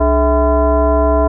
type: tone with frequency modulation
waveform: sine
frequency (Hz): 293.7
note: D4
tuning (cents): 0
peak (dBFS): -9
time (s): 0-1.28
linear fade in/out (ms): 10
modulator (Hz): 360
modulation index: 1.8
effects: none